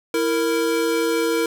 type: tone pair together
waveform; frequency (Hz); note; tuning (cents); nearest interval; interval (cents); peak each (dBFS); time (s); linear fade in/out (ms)
square; 330.1 / 463.1; E4 / A#4; +2 / -11; tritone; 587; -23 / -21; 0.14-1.46; 2
effects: none